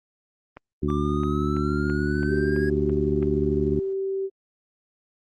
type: click train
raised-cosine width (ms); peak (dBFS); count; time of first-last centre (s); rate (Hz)
0.5; -25; 9; 0.57-3.228; 3.01
type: harmonic tone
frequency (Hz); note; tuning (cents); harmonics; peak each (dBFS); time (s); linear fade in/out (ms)
73.42; D2; 0; 1 / 2 / 3 / 4 / 5; -28 / -28 / -28 / -28 / -28; 0.82-3.8; 10
type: exponential sweep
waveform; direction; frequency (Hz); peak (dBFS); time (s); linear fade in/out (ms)
triangle; up; 1168 to 1661; -30; 0.88-2.7; 10
type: tone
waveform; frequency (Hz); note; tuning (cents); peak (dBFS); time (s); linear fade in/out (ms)
sine; 387.2; G4; -21; -24; 2.27-4.3; 50
effects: Opus 24 kbps